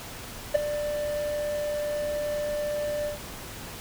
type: tone with ADSR envelope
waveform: triangle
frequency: 592 Hz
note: D5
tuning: 14 cents sharp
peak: -12 dBFS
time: 0.54-3.19 s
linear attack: 14 ms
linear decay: 9 ms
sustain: -13 dB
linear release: 130 ms
effects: pink hiss -40 dBFS RMS until 3.8 s